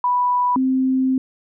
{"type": "tone pair in turn", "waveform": "sine", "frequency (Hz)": [986, 261.2], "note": ["B5", "C4"], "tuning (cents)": [-3, -3], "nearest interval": "octave + major seventh", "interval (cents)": 2300, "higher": "first", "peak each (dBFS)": -15, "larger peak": "neither", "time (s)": [[0.04, 0.56], [0.56, 1.18]], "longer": "second", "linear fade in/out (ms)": 2, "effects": []}